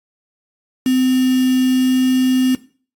sine tone with quantisation, 257.1 Hz, C4, 30 cents flat, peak -12 dBFS, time 0.86-2.55 s, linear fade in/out 2 ms, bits 4, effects noise-tail reverb RT60 0.4 s tail -17 dB re dry + AAC 64 kbps

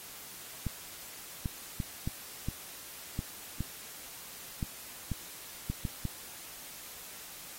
clicks, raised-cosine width 5 ms, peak -20 dBFS, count 12, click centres 0.667 / 1.458 / 1.802 / 2.075 / 2.486 / 3.191 / 3.606 / 4.628 / 5.117 / 5.7 / 5.852 / 6.053 s, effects white hiss -47 dBFS RMS until 7.58 s + AAC 48 kbps

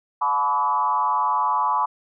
sine tone with frequency modulation, 1000 Hz, B5, 21 cents sharp, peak -18 dBFS, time 0.21-1.86 s, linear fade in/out 10 ms, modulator 140 Hz, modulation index 1.2, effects none

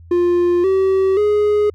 triangle tone with pitch steps, 351 / 382.8 / 417.4 Hz, F4 / G4 / G#4, +9 / -41 / +9 cents, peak -10 dBFS, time 0.11-1.7 s, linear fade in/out 5 ms, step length 530 ms, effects added 84 Hz sine -38 dBFS peak until 1.74 s

